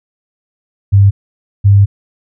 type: tone pair in turn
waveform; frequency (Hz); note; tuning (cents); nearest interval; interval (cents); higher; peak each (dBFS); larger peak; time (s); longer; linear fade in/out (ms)
sine; 99.4 / 99.98; G2 / G2; +25 / +35; unison; 10; second; -3; neither; 0.92-1.11 / 1.64-1.86; second; 20
effects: none